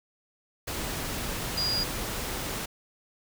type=tone in noise; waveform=sine; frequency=4852 Hz; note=D#8; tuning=44 cents flat; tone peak=-26 dBFS; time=1.57-1.84 s; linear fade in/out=10 ms; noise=pink; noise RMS=-33 dBFS; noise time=0.67-2.66 s; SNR=+4 dB; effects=none